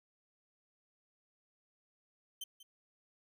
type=tone with echo; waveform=sawtooth; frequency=3100 Hz; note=G7; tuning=20 cents flat; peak=-37 dBFS; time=2.41-2.44 s; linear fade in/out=5 ms; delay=190 ms; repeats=1; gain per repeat=-14 dB; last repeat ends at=2.63 s; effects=none